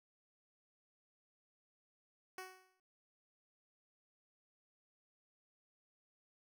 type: tone with exponential decay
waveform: 10% pulse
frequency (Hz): 372.9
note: F#4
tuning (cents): +14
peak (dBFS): -35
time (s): 2.38-2.8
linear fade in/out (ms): 2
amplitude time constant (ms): 90
effects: none